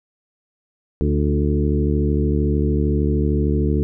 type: harmonic tone with a mistuned harmonic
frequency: 73.2 Hz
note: D2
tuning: 5 cents flat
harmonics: 1 / 2 / 3 / 4 / 5 / 6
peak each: -19 / -22 / -24 / -25 / -26 / -27 dBFS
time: 1.01-3.83 s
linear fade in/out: 0 ms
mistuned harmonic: 4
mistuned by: +26 cents
effects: none